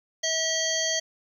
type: harmonic tone with a mistuned harmonic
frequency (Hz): 645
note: E5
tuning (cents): -38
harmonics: 1 / 3 / 5 / 7 / 9 / 10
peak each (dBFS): -31 / -31 / -31 / -31 / -31 / -31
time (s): 0.23-1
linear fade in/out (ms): 10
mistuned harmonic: 9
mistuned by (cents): +30
effects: 9-bit